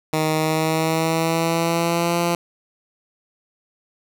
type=tone with pitch glide; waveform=10% pulse; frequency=156.5 to 171.65 Hz; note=D#3 to F3; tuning=+10 to -30 cents; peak=-10 dBFS; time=0.13-2.35 s; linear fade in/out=2 ms; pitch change=+160 cents; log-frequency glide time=0.36-2.19 s; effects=none